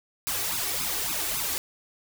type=noise with flanger; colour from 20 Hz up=white; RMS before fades=-29 dBFS; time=0.27-1.58 s; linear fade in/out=0 ms; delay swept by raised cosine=0.78 to 2.68 ms; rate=3.6 Hz; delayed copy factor=+1; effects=none